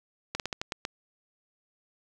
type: slowing click train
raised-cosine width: 0.2 ms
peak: -14 dBFS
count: 7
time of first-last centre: 0.35-0.851 s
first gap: 48 ms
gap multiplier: 1.22
effects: none